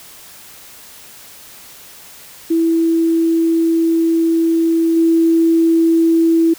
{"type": "tone with level steps", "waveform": "sine", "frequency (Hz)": 329.6, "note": "E4", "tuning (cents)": 0, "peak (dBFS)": [-11, -9], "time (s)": [2.5, 6.54], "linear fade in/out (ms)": 10, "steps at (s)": 4.96, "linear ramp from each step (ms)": 10, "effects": ["white hiss -39 dBFS RMS until 6.58 s"]}